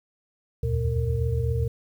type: tone cluster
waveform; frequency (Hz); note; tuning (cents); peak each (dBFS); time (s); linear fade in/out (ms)
sine; 74.8 / 83 / 91.9 / 118.9 / 459.3; D2 / E2 / F#2 / A#2 / A#4; +32 / +12 / -11 / +35 / -26; -27 / -32 / -34 / -25 / -31; 0.63-1.68; 5
effects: 9-bit